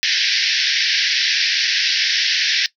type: band-pass noise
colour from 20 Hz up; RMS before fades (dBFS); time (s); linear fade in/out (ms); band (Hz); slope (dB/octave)
white; -18; 0.03-2.66; 0; 1600 to 5600; 96
effects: noise-tail reverb RT60 0.1 s tail -18 dB re dry